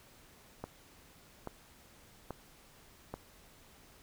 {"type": "click train", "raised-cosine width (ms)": 1, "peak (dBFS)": -25, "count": 4, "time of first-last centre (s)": [0.64, 3.14], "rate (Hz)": 1.2, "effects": ["pink hiss -60 dBFS RMS until 4.02 s"]}